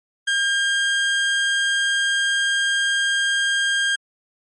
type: tone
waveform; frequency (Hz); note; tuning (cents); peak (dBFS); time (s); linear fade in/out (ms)
30% pulse; 1607; G6; +43; -15; 0.27-3.96; 10
effects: low-pass 10000 Hz 12 dB/octave + MP3 48 kbps